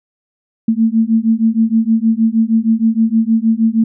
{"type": "beating tone pair", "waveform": "sine", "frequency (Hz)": [221.3, 227.7], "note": ["A3", "A#3"], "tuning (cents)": [10, -40], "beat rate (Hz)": 6.4, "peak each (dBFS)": -13, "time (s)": [0.68, 3.84], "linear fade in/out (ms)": 5, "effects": []}